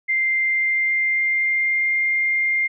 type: tone with pitch glide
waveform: sine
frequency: 2093 to 2110 Hz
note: C7 to C7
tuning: 0 to +14 cents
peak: -17 dBFS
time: 0.08-2.68 s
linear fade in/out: 20 ms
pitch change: +14 cents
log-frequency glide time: 0.47-1.91 s
effects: none